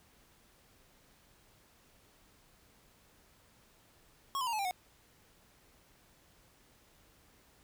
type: tone with pitch steps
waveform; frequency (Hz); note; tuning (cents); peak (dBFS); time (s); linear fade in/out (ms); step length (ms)
square; 1096 / 1010.9 / 932.3 / 859.9 / 793.1 / 731.5; C#6 / B5 / A#5 / A5 / G5 / F#5; -20 / +40 / 0 / -40 / +20 / -20; -33; 4.35-4.71; 0; 60
effects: pink hiss -65 dBFS RMS until 7.63 s